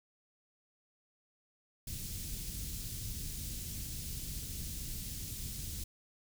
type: band-stop noise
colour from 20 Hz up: pink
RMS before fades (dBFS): -41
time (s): 1.87-5.84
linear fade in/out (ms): 5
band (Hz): 160 to 5100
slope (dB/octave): 12
effects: none